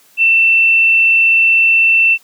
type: tone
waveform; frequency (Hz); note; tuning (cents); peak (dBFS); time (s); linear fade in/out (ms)
sine; 2681; E7; +29; -7; 0.17-2.18; 50
effects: white hiss -49 dBFS RMS until 2.23 s + high-pass 150 Hz 12 dB/octave